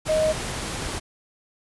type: tone in noise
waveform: sine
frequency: 625 Hz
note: D#5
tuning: 8 cents sharp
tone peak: -18 dBFS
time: 0.08-0.33 s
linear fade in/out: 20 ms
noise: pink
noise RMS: -30 dBFS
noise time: 0.05-1 s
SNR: +9 dB
effects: resampled to 24000 Hz